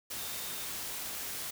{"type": "tone in noise", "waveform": "sine", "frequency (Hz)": 3657, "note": "A#7", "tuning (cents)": -34, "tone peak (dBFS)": -49, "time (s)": [0.18, 0.66], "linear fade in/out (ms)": 10, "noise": "white", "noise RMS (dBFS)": -39, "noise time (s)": [0.1, 1.51], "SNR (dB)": -13, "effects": []}